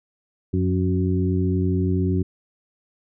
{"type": "harmonic tone with a mistuned harmonic", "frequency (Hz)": 92.5, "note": "F#2", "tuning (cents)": 0, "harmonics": [1, 2, 3, 4], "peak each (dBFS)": [-21, -24, -26, -27], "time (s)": [0.53, 2.23], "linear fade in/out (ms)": 10, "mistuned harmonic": 2, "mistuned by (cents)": -34, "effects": []}